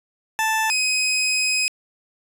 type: tone pair in turn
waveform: 20% pulse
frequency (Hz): 880 / 2520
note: A5 / D#7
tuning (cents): 0 / +21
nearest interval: octave + tritone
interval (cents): 1821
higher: second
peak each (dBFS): -14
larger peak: neither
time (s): 0.39-0.7 / 0.7-1.68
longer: second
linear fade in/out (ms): 0
effects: resampled to 32000 Hz + 9-bit